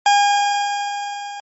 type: tone with level ramp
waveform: 40% pulse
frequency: 813 Hz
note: G#5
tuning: 37 cents flat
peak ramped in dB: -9 to -28 dBFS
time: 0.06-1.4 s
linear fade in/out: 2 ms
effects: MP3 32 kbps